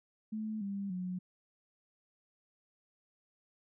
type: tone with pitch steps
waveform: sine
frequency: 216.7 / 198.71 / 182.22 Hz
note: A3 / G3 / F#3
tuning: -26 / +24 / -26 cents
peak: -35 dBFS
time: 0.32-1.19 s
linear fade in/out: 10 ms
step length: 290 ms
effects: none